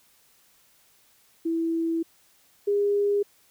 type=tone pair in turn; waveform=sine; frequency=329.6 / 406.8 Hz; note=E4 / G#4; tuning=0 / -36 cents; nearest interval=major third; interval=364 cents; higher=second; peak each=-23 / -20 dBFS; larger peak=second; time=1.45-2.03 / 2.67-3.23 s; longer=first; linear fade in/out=10 ms; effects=white hiss -61 dBFS RMS until 3.5 s